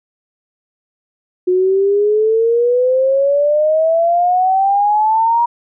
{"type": "exponential sweep", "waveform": "sine", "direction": "up", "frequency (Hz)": [360.7, 954], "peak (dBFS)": -10, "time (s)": [1.47, 5.46], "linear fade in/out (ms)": 10, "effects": []}